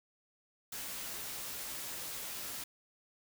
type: noise with comb filter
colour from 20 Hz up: white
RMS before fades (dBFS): -42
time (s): 0.72-2.64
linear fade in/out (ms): 5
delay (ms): 13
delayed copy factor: -0.6
effects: none